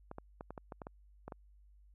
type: clicks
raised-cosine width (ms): 1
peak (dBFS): -30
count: 10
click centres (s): 0.114 / 0.184 / 0.409 / 0.506 / 0.578 / 0.722 / 0.818 / 0.869 / 1.28 / 1.322
effects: added 50 Hz sine -59 dBFS peak until 1.94 s